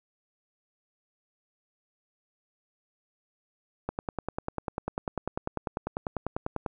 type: click train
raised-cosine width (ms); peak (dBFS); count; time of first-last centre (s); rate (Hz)
1; -16; 29; 3.89-6.662; 10.1
effects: none